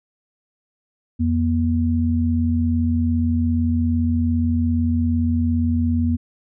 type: tone pair together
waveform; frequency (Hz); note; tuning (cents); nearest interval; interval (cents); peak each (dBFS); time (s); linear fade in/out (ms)
sine; 85.8 / 239.9; F2 / A#3; -30 / +50; octave + tritone; 1780; -19; 1.19-6.17; 20
effects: none